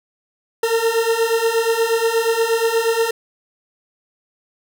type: beating tone pair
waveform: 40% pulse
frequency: 451.1 / 459.5 Hz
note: A4 / A#4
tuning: +43 / -25 cents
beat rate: 8.4 Hz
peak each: -19 / -17 dBFS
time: 0.63-3.11 s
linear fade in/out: 5 ms
effects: none